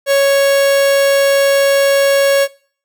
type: tone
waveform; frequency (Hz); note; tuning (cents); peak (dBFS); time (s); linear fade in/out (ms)
45% pulse; 554.4; C#5; 0; -9; 0.06-2.48; 50
effects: noise-tail reverb RT60 0.5 s tail -22 dB re dry